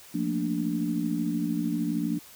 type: chord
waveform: sine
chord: Bb major seventh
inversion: second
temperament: equal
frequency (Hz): 174.61 / 220 / 233.1 / 293.7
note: F3 / A3 / Bb3 / D4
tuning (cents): 0 / 0 / 0 / 0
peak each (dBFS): -31 / -34 / -31 / -29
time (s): 0.14-2.19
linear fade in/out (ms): 10
effects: white hiss -50 dBFS RMS until 2.35 s